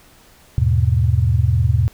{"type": "chord", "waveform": "sine", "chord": "E major", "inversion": "none", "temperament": "equal with one note detuned", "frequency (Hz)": [80.66, 103.83, 123.47], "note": ["E2", "G#2", "B2"], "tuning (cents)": [-37, 0, 0], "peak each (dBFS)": -17, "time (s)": [0.58, 1.88], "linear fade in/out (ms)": 0, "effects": ["pink hiss -49 dBFS RMS until 1.93 s"]}